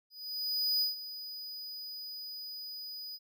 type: tone with ADSR envelope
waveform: square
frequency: 4960 Hz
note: D#8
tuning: 6 cents flat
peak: -27 dBFS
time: 0.1-3.19 s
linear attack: 710 ms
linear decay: 140 ms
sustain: -14 dB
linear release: 42 ms
effects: none